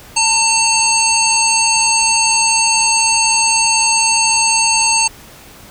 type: harmonic tone with a mistuned harmonic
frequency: 899 Hz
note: A5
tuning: 37 cents sharp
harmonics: 1 / 3 / 5 / 7 / 9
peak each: -17 / -17 / -17 / -17 / -17 dBFS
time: 0.16-5.08 s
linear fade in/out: 10 ms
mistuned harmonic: 7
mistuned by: +36 cents
effects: pink hiss -39 dBFS RMS until 5.7 s